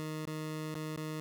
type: tone with dropouts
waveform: 20% pulse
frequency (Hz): 155.56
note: D#3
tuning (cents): 0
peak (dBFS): -32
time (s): 0-1.2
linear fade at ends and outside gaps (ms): 0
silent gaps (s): 0.254-0.272 / 0.743-0.753 / 0.963-0.975
effects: none